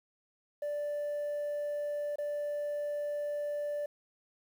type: tone with dropouts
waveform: sine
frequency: 586 Hz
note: D5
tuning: 4 cents flat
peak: -30 dBFS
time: 0.62-3.86 s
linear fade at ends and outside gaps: 5 ms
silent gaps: 2.158-2.184 s
effects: tanh soft clip ceiling -31 dBFS + 10-bit